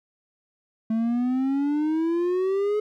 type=exponential sweep; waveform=triangle; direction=up; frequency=220 to 426.2 Hz; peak=-19 dBFS; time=0.9-2.8 s; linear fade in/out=5 ms; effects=none